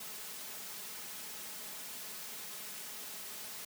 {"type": "noise with comb filter", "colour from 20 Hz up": "white", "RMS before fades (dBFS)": -45, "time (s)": [0, 3.65], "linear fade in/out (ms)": 5, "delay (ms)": 4.7, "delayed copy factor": 0.5, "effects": ["high-pass 100 Hz 12 dB/octave"]}